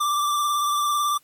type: tone with vibrato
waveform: square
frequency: 1174.7 Hz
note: D6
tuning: in tune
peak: -21 dBFS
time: 0-1.18 s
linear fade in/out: 10 ms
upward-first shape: triangle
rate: 18 Hz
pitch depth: 32 cents each way
effects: white hiss -61 dBFS RMS until 1.23 s + AAC 64 kbps